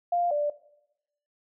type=tone pair in turn; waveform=sine; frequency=699 / 587.8 Hz; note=F5 / D5; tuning=+1 / +1 cents; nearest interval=minor third; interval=300 cents; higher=first; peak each=-22 / -23 dBFS; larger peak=first; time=0.12-0.31 / 0.31-0.5 s; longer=neither; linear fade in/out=5 ms; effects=noise-tail reverb RT60 0.8 s tail -17 dB re dry